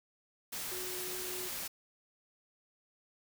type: tone in noise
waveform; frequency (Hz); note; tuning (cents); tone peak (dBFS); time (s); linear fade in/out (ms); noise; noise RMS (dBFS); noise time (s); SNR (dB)
sine; 366.4; F#4; -17; -44; 0.71-1.49; 10; white; -40; 0.52-1.68; -7
effects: none